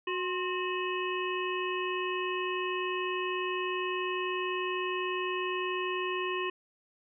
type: harmonic tone with a mistuned harmonic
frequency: 367.3 Hz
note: F#4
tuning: 13 cents flat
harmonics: 1 / 3 / 5 / 7 / 8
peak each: -33 / -35 / -40 / -38 / -41 dBFS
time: 0.07-6.5 s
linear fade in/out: 5 ms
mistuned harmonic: 3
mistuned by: -66 cents
effects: none